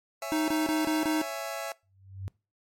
sawtooth chord, C# minor, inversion none, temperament just, 554.4 / 665.2 / 831.5 Hz, C#5 / E5 / G#5, 0 / +16 / +2 cents, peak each -35 / -31 / -36 dBFS, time 0.22-1.72 s, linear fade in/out 2 ms
square tone bursts, 311.1 Hz, D#4, in tune, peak -26 dBFS, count 5, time 0.32-1.216 s, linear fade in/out 0 ms, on 160 ms, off 24 ms
sine tone with exponential growth, 96.1 Hz, G2, 34 cents flat, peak -30 dBFS, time 1.83-2.28 s, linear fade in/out 0 ms, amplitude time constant 96 ms
effects noise-tail reverb RT60 0.3 s tail -23 dB re dry + MP3 64 kbps

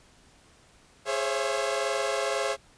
sawtooth tone cluster, 417.8 / 530 / 552 / 672 Hz, G#4 / C5 / C#5 / E5, +10 / +22 / -7 / +33 cents, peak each -28 dBFS, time 1.05-2.57 s, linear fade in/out 50 ms, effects pink hiss -58 dBFS RMS until 2.77 s + resampled to 22050 Hz

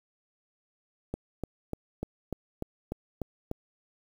click train, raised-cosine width 2 ms, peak -19 dBFS, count 9, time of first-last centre 1.14-3.514 s, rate 3.37 Hz, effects 8-bit

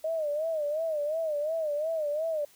sine tone with vibrato, 618 Hz, D#5, 12 cents flat, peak -27 dBFS, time 0.04-2.45 s, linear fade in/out 5 ms, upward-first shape sine, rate 2.8 Hz, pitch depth 110 cents each way, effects white hiss -59 dBFS RMS until 2.55 s

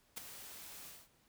white noise with ADSR envelope, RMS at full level -39 dBFS, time 0.16-1.09 s, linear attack 19 ms, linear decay 4 ms, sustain -12 dB, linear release 220 ms, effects pink hiss -71 dBFS RMS until 1.28 s

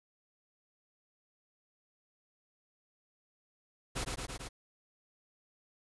pink noise with echo, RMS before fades -35 dBFS, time 3.95-4.05 s, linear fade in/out 20 ms, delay 110 ms, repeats 4, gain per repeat -2 dB, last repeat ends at 4.49 s, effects resampled to 24000 Hz

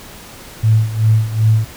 sine tone with tremolo, 110 Hz, A2, in tune, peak -7 dBFS, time 0.63-1.65 s, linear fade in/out 10 ms, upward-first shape sine, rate 2.6 Hz, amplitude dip 80%, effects pink hiss -36 dBFS RMS until 1.76 s

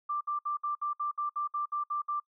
sine tone bursts, 1179 Hz, D6, 6 cents sharp, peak -29 dBFS, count 12, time 0.09-2.201 s, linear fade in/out 10 ms, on 120 ms, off 61 ms, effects noise-tail reverb RT60 0.1 s tail -26 dB re dry

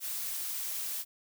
blue noise, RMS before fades -36 dBFS, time 0-1.05 s, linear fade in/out 50 ms, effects none

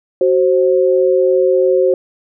sine tone pair together, 374.3 / 528.7 Hz, F#4 / C5, +20 / +18 cents, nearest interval tritone, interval 598 cents, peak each -12 dBFS, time 0.21-1.94 s, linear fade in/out 2 ms, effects none

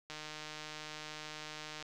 click train, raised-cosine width 0.2 ms, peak -27 dBFS, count 265, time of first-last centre 0.1-1.825 s, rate 153 Hz, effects none

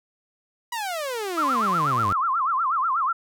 sawtooth exponential sweep, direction down, 987.8 to 92 Hz, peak -23 dBFS, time 0.72-2.13 s, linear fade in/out 5 ms
sine tone with vibrato, 1188 Hz, D6, 20 cents sharp, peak -20 dBFS, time 1.37-3.13 s, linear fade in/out 10 ms, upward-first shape sine, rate 8.2 Hz, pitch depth 260 cents each way
effects none

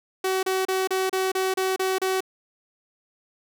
sawtooth tone bursts, 377.8 Hz, F#4, 36 cents sharp, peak -18 dBFS, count 9, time 0.24-2.206 s, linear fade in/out 5 ms, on 190 ms, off 32 ms, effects none

